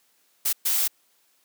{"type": "noise bursts at uneven times", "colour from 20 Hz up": "blue", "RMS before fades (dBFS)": -23, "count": 2, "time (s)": [[0.45, 0.53], [0.65, 0.88]], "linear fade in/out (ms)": 10, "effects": ["white hiss -65 dBFS RMS until 1.44 s", "high-pass 200 Hz 12 dB/octave"]}